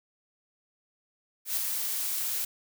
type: noise with ADSR envelope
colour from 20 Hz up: blue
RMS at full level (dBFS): -27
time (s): 1.45-2.45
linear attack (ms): 120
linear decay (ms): 5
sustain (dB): -4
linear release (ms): 5
effects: none